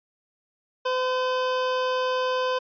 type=tone; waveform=25% pulse; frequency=510 Hz; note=C5; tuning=44 cents flat; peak=-19 dBFS; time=0.85-2.59 s; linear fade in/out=10 ms; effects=resampled to 11025 Hz